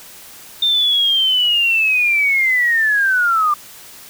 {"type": "linear sweep", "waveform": "sine", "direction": "down", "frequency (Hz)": [3626, 1179], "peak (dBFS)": -12, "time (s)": [0.62, 3.54], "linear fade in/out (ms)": 5, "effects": ["white hiss -39 dBFS RMS until 4.09 s"]}